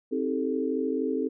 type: chord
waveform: sine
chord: A half-diminished seventh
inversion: first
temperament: just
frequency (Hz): 264 / 316.8 / 396 / 440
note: C4 / Eb4 / G4 / A4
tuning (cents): +16 / +31 / +18 / 0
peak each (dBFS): -29 / -32 / -33 / -30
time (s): 0.11-1.29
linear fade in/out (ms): 20
effects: none